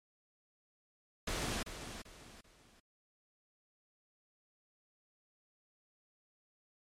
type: noise with echo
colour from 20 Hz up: pink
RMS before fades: -37 dBFS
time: 1.27-1.63 s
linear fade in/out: 5 ms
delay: 390 ms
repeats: 3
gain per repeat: -9 dB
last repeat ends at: 2.8 s
effects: low-pass 9000 Hz 12 dB/octave + MP3 64 kbps